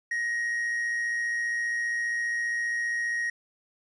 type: tone with amplitude modulation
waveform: triangle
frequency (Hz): 1882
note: A#6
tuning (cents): +16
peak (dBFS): -23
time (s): 0.11-3.3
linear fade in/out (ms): 5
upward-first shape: sine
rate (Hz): 115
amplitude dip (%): 35
effects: resampled to 24000 Hz + 10-bit